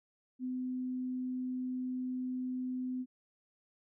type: tone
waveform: sine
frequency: 254.2 Hz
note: C4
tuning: 50 cents flat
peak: -34 dBFS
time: 0.39-3.06 s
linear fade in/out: 50 ms
effects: none